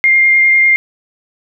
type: tone with vibrato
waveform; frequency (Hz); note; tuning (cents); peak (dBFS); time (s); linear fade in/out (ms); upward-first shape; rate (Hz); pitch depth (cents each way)
sine; 2114; C7; +17; -6; 0.04-0.76; 0; sine; 10; 10
effects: none